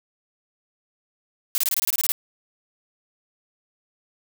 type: noise bursts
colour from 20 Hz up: blue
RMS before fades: -22 dBFS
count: 11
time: 1.55-2.12 s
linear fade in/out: 0 ms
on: 30 ms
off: 24 ms
effects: none

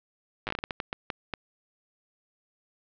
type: slowing click train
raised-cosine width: 0.3 ms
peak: -14 dBFS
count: 13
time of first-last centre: 0.47-1.337 s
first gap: 8 ms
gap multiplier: 1.36
effects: low-pass 4000 Hz 12 dB/octave

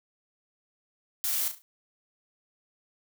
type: noise with echo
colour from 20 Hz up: blue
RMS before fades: -29 dBFS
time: 1.24-1.48 s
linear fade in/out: 0 ms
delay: 35 ms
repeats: 4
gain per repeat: -8 dB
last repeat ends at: 1.62 s
effects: none

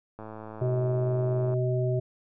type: click train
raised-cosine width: 1 ms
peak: -27 dBFS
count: 148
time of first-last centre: 0.19-1.539 s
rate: 109 Hz
type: harmonic tone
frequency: 126 Hz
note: B2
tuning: 35 cents sharp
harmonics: 1 / 3 / 5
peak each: -25 / -30 / -32 dBFS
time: 0.61-2 s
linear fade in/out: 10 ms
effects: none

